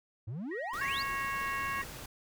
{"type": "exponential sweep", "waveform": "triangle", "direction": "up", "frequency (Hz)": [98, 4978], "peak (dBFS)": -34, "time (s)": [0.27, 1.03], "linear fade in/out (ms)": 10}
{"type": "tone with tremolo", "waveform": "sine", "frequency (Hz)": 1891, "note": "A#6", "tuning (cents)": 24, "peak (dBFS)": -39, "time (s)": [0.51, 1.84], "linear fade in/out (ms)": 5, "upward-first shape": "sine", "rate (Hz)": 3.2, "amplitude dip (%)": 30}
{"type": "noise", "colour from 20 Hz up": "pink", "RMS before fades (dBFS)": -45, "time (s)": [0.73, 2.06], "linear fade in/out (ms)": 5}
{"type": "harmonic tone", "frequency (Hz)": 550, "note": "C#5", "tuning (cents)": -14, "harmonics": [2, 3, 4, 5], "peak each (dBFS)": [-35, -39, -41, -43], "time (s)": [0.81, 1.82], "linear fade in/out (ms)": 5}
{"effects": []}